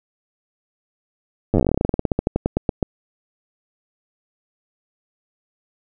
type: slowing click train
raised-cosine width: 2 ms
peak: -4 dBFS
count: 28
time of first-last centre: 1.54-2.828 s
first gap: 9 ms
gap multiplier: 1.11
effects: none